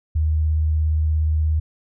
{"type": "tone with vibrato", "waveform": "sine", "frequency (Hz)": 77.78, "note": "D#2", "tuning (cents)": 0, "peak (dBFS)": -16, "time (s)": [0.15, 1.6], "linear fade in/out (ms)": 10, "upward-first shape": "square", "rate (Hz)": 17, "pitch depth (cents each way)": 13, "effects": []}